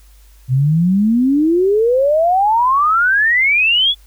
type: exponential sweep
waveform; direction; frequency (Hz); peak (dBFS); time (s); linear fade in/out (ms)
sine; up; 123.47 to 3480; -10; 0.48-3.95; 50
effects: added 50 Hz sine -42 dBFS peak until 4.06 s + white hiss -53 dBFS RMS until 4.06 s